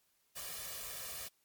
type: noise with comb filter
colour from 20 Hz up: white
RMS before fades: -44 dBFS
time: 0.35-1.29 s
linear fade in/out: 20 ms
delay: 1.7 ms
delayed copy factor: +0.7
effects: white hiss -75 dBFS RMS until 1.44 s + MP3 96 kbps